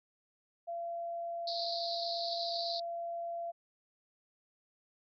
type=tone; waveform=sine; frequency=682 Hz; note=F5; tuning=41 cents flat; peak=-36 dBFS; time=0.67-3.52 s; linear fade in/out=20 ms
type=band-pass noise; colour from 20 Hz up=white; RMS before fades=-39 dBFS; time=1.47-2.8 s; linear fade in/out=5 ms; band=3900 to 4800 Hz; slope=96 dB/octave
effects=Opus 48 kbps